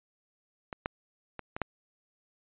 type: clicks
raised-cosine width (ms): 0.5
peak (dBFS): -22 / -15 / -23 / -21 / -13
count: 5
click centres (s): 0.728 / 0.859 / 1.393 / 1.565 / 1.617
effects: resampled to 8000 Hz